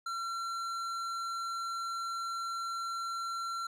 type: tone with hard clipping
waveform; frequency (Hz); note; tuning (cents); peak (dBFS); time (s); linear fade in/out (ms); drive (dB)
sine; 1360; F6; -46; -36; 0.06-3.67; 5; 11
effects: none